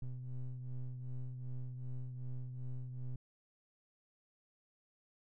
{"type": "ring-modulated tone", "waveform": "triangle", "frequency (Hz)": 63.7, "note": "C2", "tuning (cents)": -46, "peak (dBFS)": -34, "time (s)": [0.02, 3.16], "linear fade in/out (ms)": 5, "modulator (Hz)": 62.4, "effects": []}